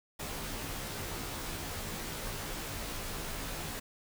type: noise with comb filter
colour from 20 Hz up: pink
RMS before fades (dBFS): -39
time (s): 0.19-3.8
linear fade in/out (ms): 10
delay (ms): 16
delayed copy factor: -0.95
effects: none